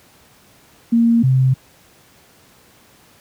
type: tone pair in turn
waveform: sine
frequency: 232.1 / 130.62 Hz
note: A#3 / C3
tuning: -7 / -3 cents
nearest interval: minor seventh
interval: 996 cents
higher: first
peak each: -10 dBFS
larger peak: neither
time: 0.92-1.23 / 1.23-1.54 s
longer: neither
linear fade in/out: 10 ms
effects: pink hiss -50 dBFS RMS until 3.2 s + high-pass 80 Hz 12 dB/octave